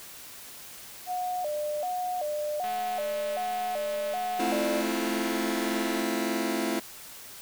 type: tone with vibrato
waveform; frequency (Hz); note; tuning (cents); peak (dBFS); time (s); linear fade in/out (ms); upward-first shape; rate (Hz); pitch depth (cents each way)
sine; 659.3; E5; 0; -28; 1.06-4.84; 50; square; 1.3; 170
type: click train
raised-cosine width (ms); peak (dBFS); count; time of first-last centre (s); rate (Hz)
0.3; -26; 727; 2.64-6.017; 215
type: chord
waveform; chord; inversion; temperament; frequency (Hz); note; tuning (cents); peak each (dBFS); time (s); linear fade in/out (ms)
sawtooth; F major seventh; first; just; 218.3 / 261.9 / 327.4 / 349.2; A3 / C4 / E4 / F4; -13 / +2 / -12 / 0; -29 / -29 / -27 / -29; 4.39-6.8; 10
effects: white hiss -45 dBFS RMS until 7.41 s